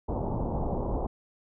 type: low-pass noise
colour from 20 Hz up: pink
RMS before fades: -30 dBFS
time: 0.08-1.07 s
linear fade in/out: 10 ms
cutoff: 950 Hz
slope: 48 dB/octave
effects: none